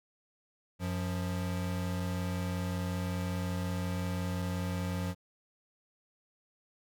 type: tone pair together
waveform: square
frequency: 92.5 / 177.98 Hz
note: F#2 / F3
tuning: 0 / +33 cents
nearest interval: major seventh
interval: 1133 cents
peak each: -35 / -36 dBFS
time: 0.79-5.15 s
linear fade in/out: 50 ms
effects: none